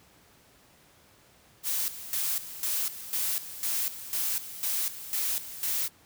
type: noise with tremolo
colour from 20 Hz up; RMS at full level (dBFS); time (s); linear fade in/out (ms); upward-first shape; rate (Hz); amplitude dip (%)
blue; -29; 1.63-5.9; 50; square; 2; 75
effects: pink hiss -59 dBFS RMS until 6.05 s + high-pass 60 Hz 12 dB/octave